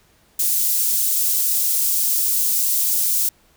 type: high-pass noise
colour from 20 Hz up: white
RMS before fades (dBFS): -19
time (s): 0.39-3.29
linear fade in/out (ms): 5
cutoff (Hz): 7400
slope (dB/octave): 12
effects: pink hiss -57 dBFS RMS until 3.56 s